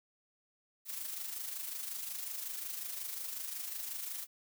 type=noise with amplitude modulation; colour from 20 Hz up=blue; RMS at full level=-39 dBFS; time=0.85-4.27 s; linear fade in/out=50 ms; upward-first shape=sine; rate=25.5 Hz; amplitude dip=50%; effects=none